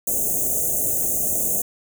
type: band-stop noise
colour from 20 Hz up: white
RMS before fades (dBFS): -22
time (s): 0.07-1.62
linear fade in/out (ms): 5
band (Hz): 730 to 6300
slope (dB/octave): 96
effects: none